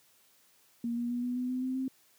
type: tone with pitch steps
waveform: sine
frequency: 235.2 / 238.9 / 242.7 / 246.5 / 250.3 / 254.3 / 258.3 / 262.3 Hz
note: A#3 / A#3 / B3 / B3 / B3 / C4 / C4 / C4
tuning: +16 / +43 / -30 / -3 / +23 / -49 / -22 / +4 cents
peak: -30 dBFS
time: 0.84-1.88 s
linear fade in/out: 2 ms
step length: 130 ms
effects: white hiss -65 dBFS RMS until 2.18 s + high-pass 100 Hz 12 dB/octave